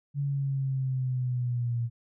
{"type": "exponential sweep", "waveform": "sine", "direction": "down", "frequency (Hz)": [142.8, 116.8], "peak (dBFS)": -26, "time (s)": [0.14, 1.9], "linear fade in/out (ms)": 50, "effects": []}